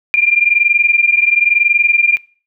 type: tone pair together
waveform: sine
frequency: 2387 / 2408 Hz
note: D7 / D7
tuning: +28 / +43 cents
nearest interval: unison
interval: 15 cents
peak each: -12 dBFS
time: 0.14-2.17 s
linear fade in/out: 0 ms
effects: noise-tail reverb RT60 0.4 s tail -22 dB re dry